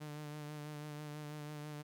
sawtooth tone with vibrato, 149.6 Hz, D3, 32 cents sharp, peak -40 dBFS, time 0-1.83 s, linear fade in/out 20 ms, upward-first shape sine, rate 6.1 Hz, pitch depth 26 cents each way, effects none

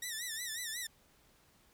10% pulse tone with vibrato, 1864.7 Hz, A#6, in tune, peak -29 dBFS, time 0.02-0.87 s, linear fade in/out 5 ms, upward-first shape sine, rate 5.5 Hz, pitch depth 120 cents each way, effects pink hiss -67 dBFS RMS until 1.73 s

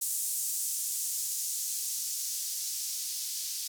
violet noise with band-pass filter sweep, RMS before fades -34 dBFS, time 0.01-3.68 s, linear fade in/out 10 ms, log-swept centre 7900 to 4900 Hz, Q 1.5, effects none

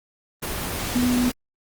sine tone in noise, 246.9 Hz, B3, in tune, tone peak -18 dBFS, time 0.95-1.3 s, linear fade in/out 10 ms, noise pink, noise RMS -28 dBFS, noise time 0.42-1.32 s, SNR +7 dB, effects Opus 24 kbps

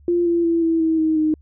sine tone with pitch steps, 347.5 / 340.9 / 334.5 / 328.2 / 322 / 315.9 / 309.9 Hz, F4 / F4 / E4 / E4 / E4 / D#4 / D#4, -9 / -42 / +25 / -8 / -41 / +26 / -7 cents, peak -15 dBFS, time 0.08-1.34 s, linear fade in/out 2 ms, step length 180 ms, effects added 72 Hz sine -46 dBFS peak until 1.41 s

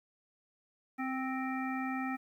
harmonic tone with a mistuned harmonic, 261.6 Hz, C4, in tune, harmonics 1 / 3 / 5 / 7 / 9, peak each -35 / -40 / -42 / -43 / -45 dBFS, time 0.98-2.17 s, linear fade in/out 20 ms, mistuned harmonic 7, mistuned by +25 cents, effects 11-bit

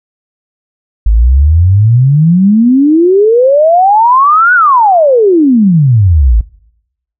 sine exponential two-way sweep, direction up then down, 50.4 to 1502 to 50.4 Hz, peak -3 dBFS, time 1.06-6.41 s, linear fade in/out 5 ms, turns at 4.54 s, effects noise-tail reverb RT60 0.8 s tail -23 dB re dry

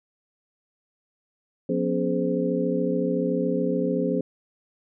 sine tone cluster, 178.2 / 245.7 / 279.5 / 421.8 / 516 Hz, F3 / B3 / C#4 / G#4 / C5, +35 / -9 / +14 / +27 / -24 cents, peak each -28 dBFS, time 1.69-4.21 s, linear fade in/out 5 ms, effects none

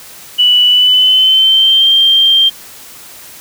sine tone with pitch glide, 2960 to 3172 Hz, F#7 to G7, 0 to +20 cents, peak -5 dBFS, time 0.38-2.5 s, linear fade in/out 20 ms, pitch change +120 cents, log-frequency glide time 0.67-1.89 s, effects white hiss -34 dBFS RMS until 3.4 s

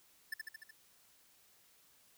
square tone with echo, 1758 Hz, A6, 2 cents flat, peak -37 dBFS, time 0.32-0.34 s, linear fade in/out 5 ms, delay 74 ms, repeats 5, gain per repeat -3 dB, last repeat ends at 0.71 s, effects white hiss -67 dBFS RMS until 2.17 s

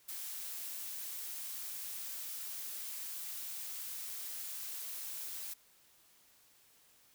blue noise, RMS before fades -43 dBFS, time 0.08-5.54 s, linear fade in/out 10 ms, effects white hiss -66 dBFS RMS until 7.14 s

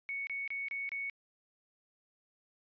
sine tone bursts, 2221 Hz, C#7, 3 cents sharp, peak -35 dBFS, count 5, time 0.09-1.098 s, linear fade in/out 0 ms, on 180 ms, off 27 ms, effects resampled to 11025 Hz

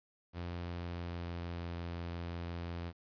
sawtooth tone with pitch glide, 87 to 85.7 Hz, F2 to F2, -6 to -32 cents, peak -35 dBFS, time 0.33-2.93 s, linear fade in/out 50 ms, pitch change -26 cents, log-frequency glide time 0.52-1.75 s, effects resampled to 11025 Hz + 11-bit

